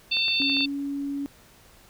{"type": "harmonic tone", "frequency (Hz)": 895, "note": "A5", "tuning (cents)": 29, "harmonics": [3, 4, 5], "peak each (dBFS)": [-25, -26, -27], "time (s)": [0.11, 0.66], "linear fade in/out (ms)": 10}
{"type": "clicks", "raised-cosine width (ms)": 0.5, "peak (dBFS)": -25, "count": 6, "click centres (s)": [0.169, 0.282, 0.419, 0.497, 0.568, 0.607]}
{"type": "tone with pitch glide", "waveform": "sine", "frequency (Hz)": [277.2, 281.2], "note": ["C#4", "C#4"], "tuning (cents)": [0, 25], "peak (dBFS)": -27, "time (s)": [0.4, 1.26], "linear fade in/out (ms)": 0, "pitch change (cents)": 25, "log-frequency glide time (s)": [0.62, 0.68]}
{"effects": ["pink hiss -54 dBFS RMS until 1.89 s"]}